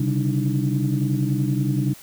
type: tone cluster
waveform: sine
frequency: 133.2 / 143.8 / 195.9 / 295.9 / 319.4 Hz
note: C3 / D3 / G3 / D4 / D#4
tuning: +31 / -36 / -1 / +13 / +45 cents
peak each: -21 / -27 / -26 / -26 / -30 dBFS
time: 0-1.94 s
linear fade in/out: 5 ms
effects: tanh soft clip ceiling -9 dBFS + white hiss -45 dBFS RMS until 2.02 s